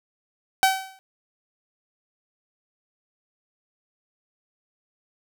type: tone with exponential decay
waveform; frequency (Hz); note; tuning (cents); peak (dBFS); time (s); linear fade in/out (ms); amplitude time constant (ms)
sawtooth; 765; G5; -42; -9; 0.63-0.99; 0; 77
effects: none